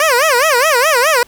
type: tone with vibrato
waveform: 15% pulse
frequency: 554.4 Hz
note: C#5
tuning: in tune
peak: -3 dBFS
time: 0-1.23 s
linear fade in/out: 2 ms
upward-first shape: sine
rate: 4.8 Hz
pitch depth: 270 cents each way
effects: pink hiss -46 dBFS RMS until 1.27 s